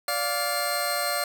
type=tone cluster; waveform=20% pulse; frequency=580 / 702 / 4218 Hz; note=D5 / F5 / C8; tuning=-22 / +9 / +13 cents; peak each=-24 dBFS; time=0.08-1.24 s; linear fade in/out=2 ms; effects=none